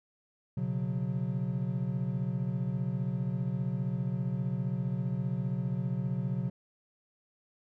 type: chord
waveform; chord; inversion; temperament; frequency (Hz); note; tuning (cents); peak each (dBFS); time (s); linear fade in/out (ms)
triangle; B suspended second; none; equal with one note detuned; 123.47 / 138.59 / 182.24; B2 / C#3 / F#3; 0 / 0 / -26; -32; 0.57-6.5; 5
effects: none